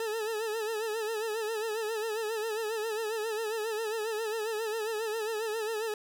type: tone with vibrato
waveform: 40% pulse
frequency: 438.9 Hz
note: A4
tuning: 4 cents flat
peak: -30 dBFS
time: 0-5.94 s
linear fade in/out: 2 ms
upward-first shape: sine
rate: 7.4 Hz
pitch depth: 77 cents each way
effects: none